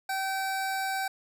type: tone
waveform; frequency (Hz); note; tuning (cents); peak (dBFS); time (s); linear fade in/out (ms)
25% pulse; 771; G5; -29; -25; 0.09-1.08; 5
effects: none